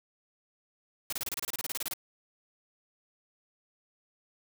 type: noise bursts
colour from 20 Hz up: white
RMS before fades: -34 dBFS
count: 16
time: 1.1-1.936 s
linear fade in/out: 2 ms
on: 26 ms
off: 28 ms
effects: none